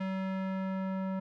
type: tone with low-pass filter sweep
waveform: square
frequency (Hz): 190.2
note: F#3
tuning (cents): +48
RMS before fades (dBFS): -34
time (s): 0-1.2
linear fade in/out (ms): 10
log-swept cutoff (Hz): 2400 to 1200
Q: 0.99
effects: none